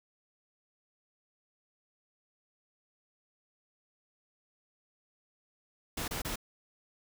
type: noise bursts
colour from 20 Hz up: pink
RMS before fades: -36 dBFS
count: 3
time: 5.97-6.358 s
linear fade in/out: 5 ms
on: 110 ms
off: 29 ms
effects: none